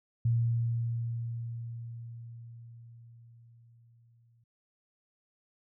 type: tone with exponential decay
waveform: sine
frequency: 116.7 Hz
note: A#2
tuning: 2 cents sharp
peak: -23 dBFS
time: 0.25-4.44 s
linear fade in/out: 5 ms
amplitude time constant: 910 ms
effects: none